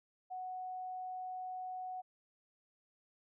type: tone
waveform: sine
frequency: 740 Hz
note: F#5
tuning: in tune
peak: -40 dBFS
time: 0.3-2.02 s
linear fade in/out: 20 ms
effects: none